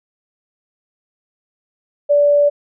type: tone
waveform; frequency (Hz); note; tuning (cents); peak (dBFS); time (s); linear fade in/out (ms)
sine; 580; D5; -22; -9; 2.09-2.5; 20
effects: none